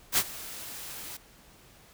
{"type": "noise with ADSR envelope", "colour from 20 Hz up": "white", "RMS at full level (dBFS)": -22, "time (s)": [0.12, 1.17], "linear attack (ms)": 56, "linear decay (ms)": 54, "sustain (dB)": -19, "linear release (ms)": 5, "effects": ["pink hiss -56 dBFS RMS until 1.93 s"]}